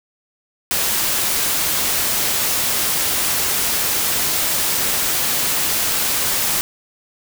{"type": "noise", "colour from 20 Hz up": "white", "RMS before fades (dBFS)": -19, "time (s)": [0.71, 6.61], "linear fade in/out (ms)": 0, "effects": []}